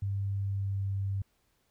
sine tone with pitch glide, 99 to 98.03 Hz, G2 to G2, +18 to +1 cents, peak -29 dBFS, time 0.02-1.22 s, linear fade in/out 5 ms, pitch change -17 cents, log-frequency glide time 0.32-0.86 s, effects pink hiss -73 dBFS RMS until 1.7 s

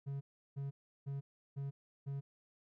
triangle tone bursts, 138.8 Hz, C#3, 3 cents sharp, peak -36 dBFS, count 5, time 0.06-2.21 s, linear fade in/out 20 ms, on 150 ms, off 350 ms, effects none

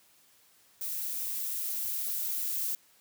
violet noise with level ramp, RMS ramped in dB -35 to -32 dBFS, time 0.81-2.75 s, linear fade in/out 2 ms, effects white hiss -63 dBFS RMS until 3 s + high-pass 80 Hz 12 dB/octave

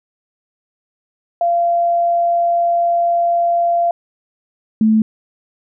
sine tone pair in turn, 688 / 218.7 Hz, F5 / A3, -26 / -10 cents, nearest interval octave + minor sixth, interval 1984 cents, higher first, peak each -12 / -9 dBFS, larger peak second, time 1.41-3.91 / 4.81-5.02 s, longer first, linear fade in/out 2 ms, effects none

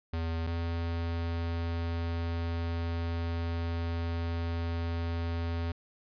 square tone pair in turn, 82.41 / 84.14 Hz, E2 / E2, 0 / +36 cents, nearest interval unison, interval 36 cents, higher second, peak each -31 / -31 dBFS, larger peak neither, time 0.13-0.47 / 0.47-5.72 s, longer second, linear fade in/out 5 ms, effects resampled to 11025 Hz

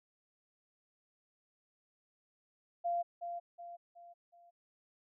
sine tone with echo, 692 Hz, F5, 16 cents flat, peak -31 dBFS, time 2.84-3.03 s, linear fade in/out 20 ms, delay 370 ms, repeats 4, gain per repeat -7 dB, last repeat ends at 4.51 s, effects none

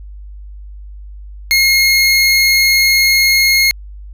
25% pulse tone, 2152 Hz, C7, 48 cents sharp, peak -5 dBFS, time 1.51-3.71 s, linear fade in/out 0 ms, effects added 50 Hz sine -29 dBFS peak until 4.13 s

